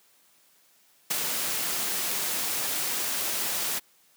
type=noise with ADSR envelope; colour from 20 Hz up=white; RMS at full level=-25 dBFS; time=1.1-3.8 s; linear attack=11 ms; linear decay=18 ms; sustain=-4 dB; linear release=25 ms; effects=white hiss -62 dBFS RMS until 4.16 s + high-pass 150 Hz 12 dB/octave